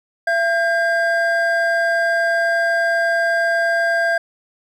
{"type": "tone pair together", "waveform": "triangle", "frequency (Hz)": [674.8, 1603], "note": ["E5", "G6"], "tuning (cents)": [40, 38], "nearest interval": "octave + minor third", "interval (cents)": 1498, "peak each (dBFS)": -16, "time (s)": [0.27, 4.18], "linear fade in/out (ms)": 5, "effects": []}